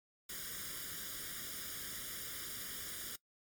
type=noise with comb filter; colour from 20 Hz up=white; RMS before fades=-44 dBFS; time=0.29-3.16 s; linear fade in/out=5 ms; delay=0.58 ms; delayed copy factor=+0.9; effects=noise-tail reverb RT60 0.1 s tail -21 dB re dry + MP3 96 kbps